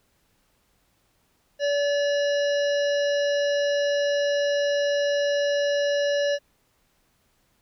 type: harmonic tone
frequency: 574 Hz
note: D5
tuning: 40 cents flat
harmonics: 1 / 3 / 5 / 7 / 9 / 10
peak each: -21 / -31 / -35 / -38 / -40 / -41 dBFS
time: 1.59-6.39 s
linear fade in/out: 50 ms
effects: pink hiss -67 dBFS RMS until 7.61 s